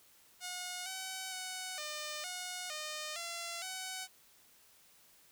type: tone with pitch steps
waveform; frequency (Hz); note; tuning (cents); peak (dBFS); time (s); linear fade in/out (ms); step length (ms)
5% pulse; 723 / 757 / 744 / 603 / 726 / 611 / 682 / 751; F#5 / F#5 / F#5 / D5 / F#5 / D#5 / F5 / F#5; -40 / +39 / +9 / +46 / -33 / -32 / -41 / +26; -28; 0.4-4.08; 50; 460
effects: white hiss -64 dBFS RMS until 5.31 s